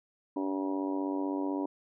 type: harmonic tone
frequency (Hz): 95.9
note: G2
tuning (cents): -37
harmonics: 3 / 4 / 5 / 6 / 7 / 8 / 9 / 10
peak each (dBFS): -31 / -38 / -45 / -42 / -45 / -47 / -48 / -41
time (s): 0.36-1.66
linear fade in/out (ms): 5
effects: none